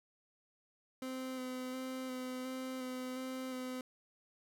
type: tone with vibrato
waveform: 30% pulse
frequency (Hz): 257.2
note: C4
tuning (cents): -30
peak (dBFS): -37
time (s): 1.02-3.81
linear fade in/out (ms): 2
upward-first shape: square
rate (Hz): 1.4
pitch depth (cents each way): 15
effects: none